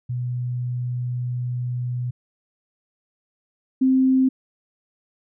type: tone pair in turn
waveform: sine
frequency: 123.47 / 261.6 Hz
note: B2 / C4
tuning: 0 / 0 cents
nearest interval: octave + minor second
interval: 1300 cents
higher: second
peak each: -23 / -14 dBFS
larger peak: second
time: 0.09-2.11 / 3.81-4.29 s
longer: first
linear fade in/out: 10 ms
effects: none